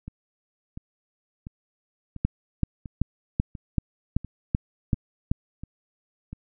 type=two click trains; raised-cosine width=5 ms; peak=-9 / -24 dBFS; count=9 / 10; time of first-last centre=2.25-5.315 / 0.08-6.33 s; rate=2.61 / 1.44 Hz; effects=none